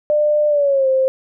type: tone with pitch glide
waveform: sine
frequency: 598 to 526.6 Hz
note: D5 to C5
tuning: +31 to +11 cents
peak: -12 dBFS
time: 0.1-1.08 s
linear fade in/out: 0 ms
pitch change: -220 cents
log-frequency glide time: 0.48-0.88 s
effects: none